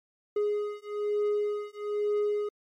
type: beating tone pair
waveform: triangle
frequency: 415.3 / 416.4 Hz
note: G#4 / G#4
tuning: 0 / +5 cents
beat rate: 1.1 Hz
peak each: -28 / -28 dBFS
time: 0.36-2.49 s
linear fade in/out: 5 ms
effects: MP3 96 kbps